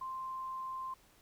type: tone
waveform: sine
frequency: 1046.5 Hz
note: C6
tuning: in tune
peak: -38 dBFS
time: 0.01-0.94 s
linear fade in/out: 5 ms
effects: pink hiss -65 dBFS RMS until 1.21 s